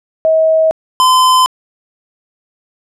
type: tone pair in turn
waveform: sine / square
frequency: 639 / 1024.2 Hz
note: D#5 / C6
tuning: +46 / -37 cents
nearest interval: minor sixth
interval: 817 cents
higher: second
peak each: -7 dBFS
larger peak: neither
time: 0.25-0.71 / 1-1.46 s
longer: neither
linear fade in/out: 0 ms
effects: low-pass 11000 Hz 12 dB/octave